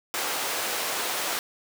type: high-pass noise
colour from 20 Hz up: pink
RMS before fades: -29 dBFS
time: 0.14-1.39 s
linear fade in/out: 0 ms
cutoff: 530 Hz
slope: 12 dB/octave
effects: none